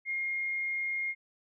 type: tone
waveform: sine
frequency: 2134 Hz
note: C7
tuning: 34 cents sharp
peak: -30 dBFS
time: 0.05-1.15 s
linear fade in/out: 50 ms
effects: none